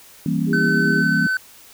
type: chord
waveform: sine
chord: E diminished seventh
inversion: none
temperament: equal with one note detuned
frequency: 164.81 / 196 / 233.1 / 271.6 Hz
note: E3 / G3 / Bb3 / Db4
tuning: 0 / 0 / 0 / -35 cents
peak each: -22 / -24 / -23 / -25 dBFS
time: 0.26-1.27 s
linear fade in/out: 2 ms
type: harmonic tone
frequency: 80.5 Hz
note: E2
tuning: 41 cents flat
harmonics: 3 / 4 / 5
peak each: -31 / -29 / -25 dBFS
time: 0.46-1.04 s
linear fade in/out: 50 ms
type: tone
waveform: triangle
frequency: 1520 Hz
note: F#6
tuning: 46 cents sharp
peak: -16 dBFS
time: 0.53-1.37 s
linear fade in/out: 2 ms
effects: white hiss -46 dBFS RMS until 1.73 s